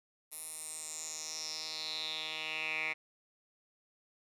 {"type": "tone with band-pass filter sweep", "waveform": "10% pulse", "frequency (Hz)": 156.7, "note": "D#3", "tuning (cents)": 13, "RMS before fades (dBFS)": -40, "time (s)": [0.31, 2.94], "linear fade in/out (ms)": 20, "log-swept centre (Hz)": [11000, 2200], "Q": 5.3, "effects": []}